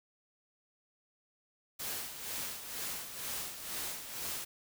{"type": "noise with tremolo", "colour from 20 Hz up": "white", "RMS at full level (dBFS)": -38, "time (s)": [1.79, 4.45], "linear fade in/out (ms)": 10, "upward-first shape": "sine", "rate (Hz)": 2.1, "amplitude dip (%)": 60, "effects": []}